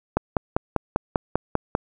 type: click train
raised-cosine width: 1 ms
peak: -5 dBFS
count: 9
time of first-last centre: 0.17-1.751 s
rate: 5.06 Hz
effects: none